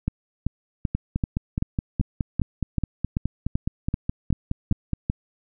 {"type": "two click trains", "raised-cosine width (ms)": 5, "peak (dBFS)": [-11, -10], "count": [20, 14], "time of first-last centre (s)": [[0.95, 4.933], [0.08, 5.099]], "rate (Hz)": [4.77, 2.59], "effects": []}